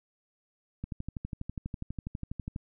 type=click train; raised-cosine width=5 ms; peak=-23 dBFS; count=22; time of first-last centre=0.84-2.561 s; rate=12.2 Hz; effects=none